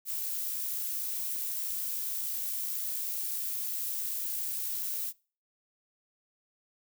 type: noise with amplitude modulation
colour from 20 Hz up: violet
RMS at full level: -33 dBFS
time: 0.05-5.13 s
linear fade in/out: 50 ms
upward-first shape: sine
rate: 60 Hz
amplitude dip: 25%
effects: noise-tail reverb RT60 0.4 s tail -25 dB re dry